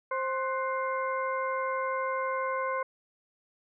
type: harmonic tone with a mistuned harmonic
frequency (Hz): 526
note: C5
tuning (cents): +9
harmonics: 1 / 2 / 3 / 4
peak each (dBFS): -32 / -31 / -38 / -40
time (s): 0.11-2.83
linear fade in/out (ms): 5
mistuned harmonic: 3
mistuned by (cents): -94
effects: none